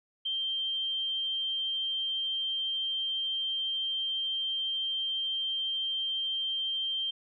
sine tone, 3153 Hz, G7, 9 cents sharp, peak -29 dBFS, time 0.25-7.11 s, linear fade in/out 10 ms, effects none

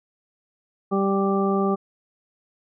harmonic tone, 196 Hz, G3, in tune, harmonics 1 / 2 / 3 / 4 / 6, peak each -22 / -23 / -31 / -29 / -28 dBFS, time 0.91-1.76 s, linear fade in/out 20 ms, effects none

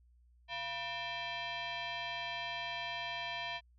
sine tone with frequency modulation, 689 Hz, F5, 24 cents flat, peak -37 dBFS, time 0.48-3.61 s, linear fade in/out 50 ms, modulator 830 Hz, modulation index 3.7, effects added 60 Hz sine -62 dBFS peak until 3.78 s

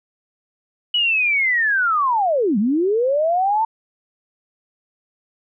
sine linear two-way sweep, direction down then up, 2960 to 189.5 to 909 Hz, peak -15 dBFS, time 0.94-3.65 s, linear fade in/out 5 ms, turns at 2.58 s, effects none

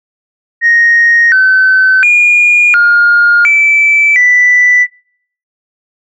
sine tone with pitch steps, 1867 / 1526 / 2430 / 1419 / 2318 / 1979 Hz, A#6 / G6 / D#7 / F6 / D7 / B6, +2 / -47 / -42 / +27 / -23 / +3 cents, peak -3 dBFS, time 0.61-4.87 s, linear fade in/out 50 ms, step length 710 ms, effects noise-tail reverb RT60 0.6 s tail -25 dB re dry + tanh soft clip ceiling 0 dBFS

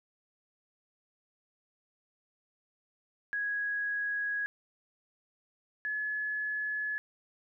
sine tone pair in turn, 1661.2 / 1705.9 Hz, G#6 / G#6, 0 / +46 cents, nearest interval unison, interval 46 cents, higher second, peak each -30 / -31 dBFS, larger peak first, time 3.33-4.46 / 5.85-6.98 s, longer neither, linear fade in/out 0 ms, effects none

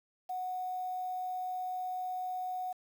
sine tone with quantisation, 736 Hz, F#5, 9 cents flat, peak -34 dBFS, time 0.29-2.73 s, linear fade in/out 10 ms, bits 9, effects none

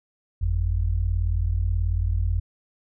sine tone pair together, 48.89 / 87.31 Hz, G1 / F2, -4 / 0 cents, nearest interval minor seventh, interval 1004 cents, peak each -23 dBFS, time 0.41-2.4 s, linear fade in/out 10 ms, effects none

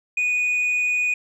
sine tone with frequency modulation, 2472 Hz, D#7, 12 cents flat, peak -16 dBFS, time 0.17-1.14 s, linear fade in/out 5 ms, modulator 79.3 Hz, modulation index 0.24, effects tanh soft clip ceiling -18 dBFS

